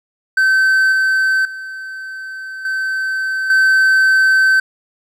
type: tone with level steps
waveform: triangle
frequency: 1541 Hz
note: G6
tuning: 30 cents flat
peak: -8 / -10 / -24 / -15 / -7 dBFS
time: 0.37-4.6 s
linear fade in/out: 5 ms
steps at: 0.92 / 1.45 / 2.65 / 3.5 s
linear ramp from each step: 2 ms
effects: none